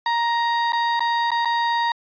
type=tone with dropouts; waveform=35% pulse; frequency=937 Hz; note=A#5; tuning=9 cents sharp; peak=-17 dBFS; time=0.06-1.92 s; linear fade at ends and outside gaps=2 ms; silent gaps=0.722-0.731 / 0.995-1.005 / 1.306-1.316 / 1.449-1.455 s; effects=resampled to 11025 Hz